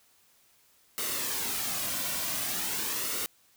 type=noise with flanger; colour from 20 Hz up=white; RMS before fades=-32 dBFS; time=0.98-3.26 s; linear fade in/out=0 ms; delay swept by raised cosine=1.2 to 2.4 ms; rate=0.45 Hz; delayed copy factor=-0.5; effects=white hiss -64 dBFS RMS until 3.56 s